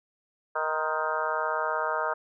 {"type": "harmonic tone with a mistuned harmonic", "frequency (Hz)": 156.6, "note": "D#3", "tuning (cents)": 11, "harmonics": [3, 4, 5, 6, 7, 8, 9, 10], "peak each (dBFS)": [-36, -32, -38, -32, -36, -32, -35, -36], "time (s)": [0.55, 2.14], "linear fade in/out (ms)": 10, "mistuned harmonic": 7, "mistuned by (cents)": -66, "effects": []}